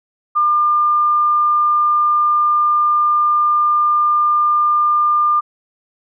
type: tone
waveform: sine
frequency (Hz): 1200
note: D6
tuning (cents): +37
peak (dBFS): -11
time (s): 0.35-5.41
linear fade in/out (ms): 20
effects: none